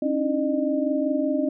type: tone cluster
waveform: sine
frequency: 272.3 / 297 / 318.1 / 609 Hz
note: C#4 / D4 / D#4 / D#5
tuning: -31 / +20 / +38 / -37 cents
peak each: -24 / -28 / -29 / -26 dBFS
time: 0.02-1.49 s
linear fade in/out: 5 ms
effects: none